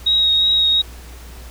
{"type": "tone with vibrato", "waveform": "sine", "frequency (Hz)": 3781, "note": "A#7", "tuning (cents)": 24, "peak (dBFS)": -12, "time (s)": [0.06, 0.82], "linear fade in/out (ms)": 10, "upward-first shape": "triangle", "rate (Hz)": 2.8, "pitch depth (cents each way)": 18, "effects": ["added 60 Hz sine -35 dBFS peak until 1.5 s", "pink hiss -42 dBFS RMS until 1.5 s"]}